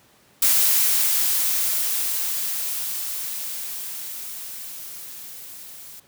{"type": "noise with level ramp", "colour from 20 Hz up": "blue", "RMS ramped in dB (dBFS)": [-17, -41], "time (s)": [0.42, 6], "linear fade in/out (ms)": 5, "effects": ["pink hiss -56 dBFS RMS until 6.07 s", "high-pass 100 Hz 12 dB/octave"]}